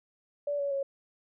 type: tone with pitch steps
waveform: sine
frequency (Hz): 578 / 564.5 / 551.3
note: D5 / C#5 / C#5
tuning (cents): -28 / +31 / -10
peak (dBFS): -28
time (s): 0.47-0.83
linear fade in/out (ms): 5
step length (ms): 120
effects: none